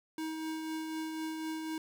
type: tone with tremolo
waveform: square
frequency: 317.1 Hz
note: D#4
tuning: 33 cents sharp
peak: -35 dBFS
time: 0.18-1.78 s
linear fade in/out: 2 ms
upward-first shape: triangle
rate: 4 Hz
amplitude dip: 35%
effects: 11-bit